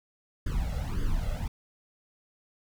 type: noise with flanger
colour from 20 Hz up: brown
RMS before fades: -29 dBFS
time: 0.46-1.48 s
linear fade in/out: 5 ms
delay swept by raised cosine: 0.61 to 1.52 ms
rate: 1.8 Hz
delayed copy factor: +0.95
effects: none